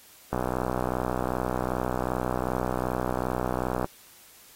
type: click train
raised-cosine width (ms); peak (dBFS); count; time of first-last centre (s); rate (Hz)
1; -13; 221; 0.33-3.844; 62.6
effects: white hiss -53 dBFS RMS until 4.55 s + AAC 48 kbps